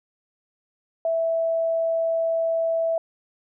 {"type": "tone", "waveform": "sine", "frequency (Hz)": 658, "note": "E5", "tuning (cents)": -3, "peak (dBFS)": -20, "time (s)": [1.05, 2.98], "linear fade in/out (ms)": 2, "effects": []}